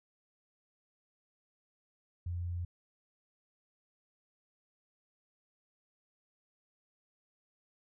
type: tone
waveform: sine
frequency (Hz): 87.31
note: F2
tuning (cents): 0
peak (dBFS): -34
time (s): 2.26-2.65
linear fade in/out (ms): 5
effects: none